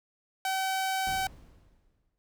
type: tone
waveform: sawtooth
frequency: 764 Hz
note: G5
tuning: 45 cents flat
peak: -24 dBFS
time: 0.45-1.27 s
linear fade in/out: 2 ms
type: noise with exponential decay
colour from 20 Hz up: brown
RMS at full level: -39 dBFS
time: 1.07-2.18 s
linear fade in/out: 0 ms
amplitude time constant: 240 ms
effects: none